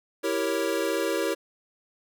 square chord, E diminished seventh, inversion none, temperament equal, 329.6 / 392 / 466.2 / 554.4 Hz, E4 / G4 / Bb4 / Db5, 0 / 0 / 0 / 0 cents, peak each -31 dBFS, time 0.23-1.35 s, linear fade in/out 20 ms, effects none

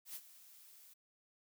blue noise with ADSR envelope, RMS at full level -45 dBFS, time 0.05-0.94 s, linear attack 100 ms, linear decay 52 ms, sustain -15 dB, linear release 11 ms, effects none

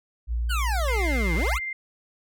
sine tone, 58.27 Hz, A#1, in tune, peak -23 dBFS, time 0.27-1.6 s, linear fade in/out 50 ms
25% pulse exponential two-way sweep, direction down then up, 1560 to 152.2 to 1560 Hz, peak -23 dBFS, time 0.49-1.59 s, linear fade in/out 20 ms, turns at 1.35 s
sine tone with tremolo, 2094 Hz, C7, 1 cent sharp, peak -27 dBFS, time 0.88-1.73 s, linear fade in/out 5 ms, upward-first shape sine, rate 19 Hz, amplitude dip 25%
effects none

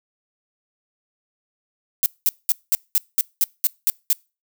violet noise bursts, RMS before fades -17 dBFS, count 10, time 2.03-4.13 s, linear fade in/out 0 ms, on 30 ms, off 200 ms, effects noise-tail reverb RT60 0.3 s tail -26 dB re dry

